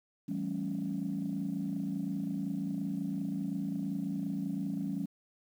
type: chord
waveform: sine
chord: A dominant seventh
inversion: second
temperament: equal with one note detuned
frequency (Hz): 164.81 / 194.42 / 220 / 277.2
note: E3 / G3 / A3 / C#4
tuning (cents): 0 / -14 / 0 / 0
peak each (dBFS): -39 / -35 / -40 / -36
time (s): 0.28-5.06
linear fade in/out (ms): 10
effects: tanh soft clip ceiling -25 dBFS + 10-bit